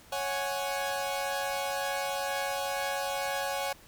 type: chord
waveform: sawtooth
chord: C# suspended fourth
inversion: none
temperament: equal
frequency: 554.4 / 740 / 830.6 Hz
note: C#5 / F#5 / G#5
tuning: 0 / 0 / 0 cents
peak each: -30 / -32 / -31 dBFS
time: 0.12-3.73 s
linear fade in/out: 5 ms
effects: pink hiss -55 dBFS RMS until 3.87 s